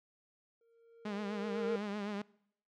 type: tone with exponential growth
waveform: triangle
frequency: 462 Hz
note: A#4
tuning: 16 cents flat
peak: -28 dBFS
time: 0.61-1.76 s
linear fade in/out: 2 ms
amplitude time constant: 250 ms
type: tone with vibrato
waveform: sawtooth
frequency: 205.4 Hz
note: G#3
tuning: 19 cents flat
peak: -33 dBFS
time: 1.05-2.22 s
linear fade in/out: 5 ms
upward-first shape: triangle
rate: 7.9 Hz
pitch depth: 72 cents each way
effects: noise-tail reverb RT60 0.7 s tail -23 dB re dry + low-pass 4000 Hz 12 dB/octave